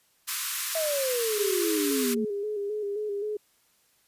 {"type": "high-pass noise", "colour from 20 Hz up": "white", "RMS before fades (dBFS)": -30, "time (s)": [0.27, 2.15], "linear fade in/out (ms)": 20, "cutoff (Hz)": 1000, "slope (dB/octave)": 96}
{"type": "exponential sweep", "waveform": "sine", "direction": "down", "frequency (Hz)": [658, 217.7], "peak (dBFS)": -26, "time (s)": [0.75, 2.25], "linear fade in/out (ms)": 5}
{"type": "tone with vibrato", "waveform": "sine", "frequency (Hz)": 413.7, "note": "G#4", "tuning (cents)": -7, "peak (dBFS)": -28, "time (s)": [1.38, 3.37], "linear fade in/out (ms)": 5, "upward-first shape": "square", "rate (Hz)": 3.8, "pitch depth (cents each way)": 43}
{"effects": ["white hiss -66 dBFS RMS until 4.07 s", "resampled to 32000 Hz"]}